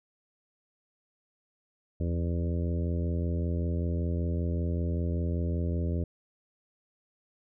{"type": "harmonic tone with a mistuned harmonic", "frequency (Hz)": 85.2, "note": "F2", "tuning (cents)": -42, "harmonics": [1, 2, 3, 4, 5, 6, 7], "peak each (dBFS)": [-28, -34, -38, -40, -42, -44, -45], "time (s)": [2, 6.04], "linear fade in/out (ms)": 5, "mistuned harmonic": 1, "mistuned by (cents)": -68, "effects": []}